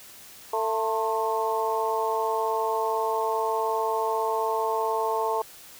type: harmonic tone with a mistuned harmonic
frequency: 222.6 Hz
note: A3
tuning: 20 cents sharp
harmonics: 2 / 3 / 4 / 5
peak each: -28 / -31 / -27 / -31 dBFS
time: 0.53-5.42 s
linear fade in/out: 5 ms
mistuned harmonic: 5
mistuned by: -60 cents
effects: white hiss -47 dBFS RMS until 5.79 s